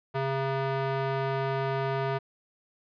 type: tone with band-pass filter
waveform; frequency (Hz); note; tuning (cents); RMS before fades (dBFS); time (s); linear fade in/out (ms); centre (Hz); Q
square; 135.3; C#3; -42; -29; 0.14-2.19; 20; 820; 0.68
effects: resampled to 11025 Hz